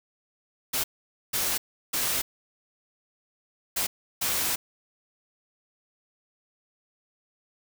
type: noise bursts at uneven times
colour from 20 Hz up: white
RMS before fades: -27 dBFS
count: 5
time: 0.73-0.84 / 1.33-1.58 / 1.93-2.22 / 3.76-3.87 / 4.21-4.56 s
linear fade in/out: 10 ms
effects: none